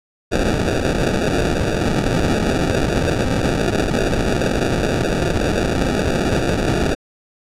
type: noise with sample-and-hold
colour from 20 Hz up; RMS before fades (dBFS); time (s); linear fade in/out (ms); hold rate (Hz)
white; -18; 0.31-6.95; 20; 1050
effects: low-pass 8000 Hz 12 dB/octave